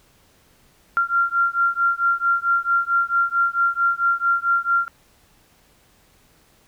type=beating tone pair; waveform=sine; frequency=1380 / 1384.5 Hz; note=F6 / F6; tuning=-21 / -15 cents; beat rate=4.5 Hz; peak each=-20 dBFS; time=0.97-4.88 s; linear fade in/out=0 ms; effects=pink hiss -57 dBFS RMS until 6.67 s